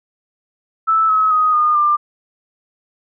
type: tone with pitch steps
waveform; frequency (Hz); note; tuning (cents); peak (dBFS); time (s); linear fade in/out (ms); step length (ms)
sine; 1314 / 1282.5 / 1251.8 / 1221.8 / 1192.5; E6 / E6 / D#6 / D#6 / D6; -6 / -48 / +10 / -32 / +26; -11; 0.87-1.97; 20; 220
effects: none